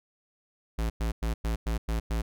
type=tone bursts; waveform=square; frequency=55.8 Hz; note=A1; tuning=25 cents sharp; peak=-27 dBFS; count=7; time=0.78-2.22 s; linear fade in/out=10 ms; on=120 ms; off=100 ms; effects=none